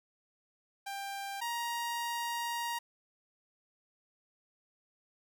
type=tone pair in turn; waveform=sawtooth; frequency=792 / 941.9 Hz; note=G5 / A#5; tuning=+18 / +18 cents; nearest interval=minor third; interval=300 cents; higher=second; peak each=-34 / -30 dBFS; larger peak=second; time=0.86-1.41 / 1.41-2.79 s; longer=second; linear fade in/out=10 ms; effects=none